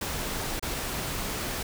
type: noise with dropouts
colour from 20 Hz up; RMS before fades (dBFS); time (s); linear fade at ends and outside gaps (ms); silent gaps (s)
pink; -32; 0.01-1.63; 5; 0.596-0.625
effects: none